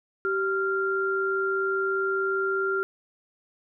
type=tone pair together; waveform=sine; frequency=386.5 / 1388.5 Hz; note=G4 / F6; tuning=-24 / -10 cents; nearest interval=octave + minor seventh; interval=2214 cents; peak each=-26 dBFS; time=0.25-2.83 s; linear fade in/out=0 ms; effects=none